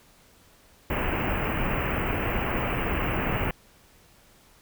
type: band-stop noise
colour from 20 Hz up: pink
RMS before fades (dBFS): -27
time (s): 0.9-3.51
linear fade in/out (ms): 2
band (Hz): 2900 to 16000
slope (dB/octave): 96
effects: pink hiss -57 dBFS RMS until 4.61 s